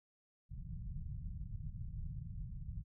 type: low-pass noise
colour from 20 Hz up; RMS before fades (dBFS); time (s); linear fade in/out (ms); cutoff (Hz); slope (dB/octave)
pink; -44; 0.49-2.84; 50; 170; 48
effects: none